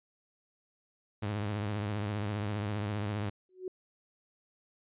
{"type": "tone with vibrato", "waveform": "sawtooth", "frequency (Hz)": 103.83, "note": "G#2", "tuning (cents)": 0, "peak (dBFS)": -28, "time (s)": [1.22, 3.3], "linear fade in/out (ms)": 10, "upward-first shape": "triangle", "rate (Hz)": 15, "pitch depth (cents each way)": 95}
{"type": "tone with exponential growth", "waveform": "sine", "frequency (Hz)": 370, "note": "F#4", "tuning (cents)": 0, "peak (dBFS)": -31, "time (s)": [3.49, 3.68], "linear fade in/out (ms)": 2, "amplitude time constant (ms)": 41}
{"effects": ["resampled to 8000 Hz"]}